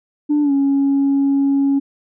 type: tone with pitch glide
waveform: sine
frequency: 295.3 to 277.1 Hz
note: D4 to C#4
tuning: +10 to -1 cents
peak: -11 dBFS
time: 0.29-1.8 s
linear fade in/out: 20 ms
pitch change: -111 cents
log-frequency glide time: 0.42-0.52 s
effects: tanh soft clip ceiling -10 dBFS